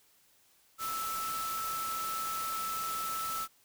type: tone in noise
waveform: sine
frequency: 1315 Hz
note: E6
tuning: 5 cents flat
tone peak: -34 dBFS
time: 0.78-3.48 s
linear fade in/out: 50 ms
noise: white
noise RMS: -40 dBFS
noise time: 0.78-3.48 s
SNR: +3 dB
effects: white hiss -66 dBFS RMS until 3.64 s